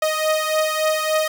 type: beating tone pair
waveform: sawtooth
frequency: 622.3 / 625.8 Hz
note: D#5 / D#5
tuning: 0 / +10 cents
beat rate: 3.5 Hz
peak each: -16 / -19 dBFS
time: 0.02-1.28 s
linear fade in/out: 5 ms
effects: none